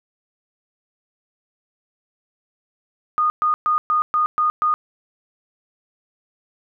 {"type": "tone bursts", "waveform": "sine", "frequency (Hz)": 1229, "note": "D#6", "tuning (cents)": -22, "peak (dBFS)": -15, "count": 7, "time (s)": [3.18, 4.74], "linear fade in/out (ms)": 0, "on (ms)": 120, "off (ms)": 120, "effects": []}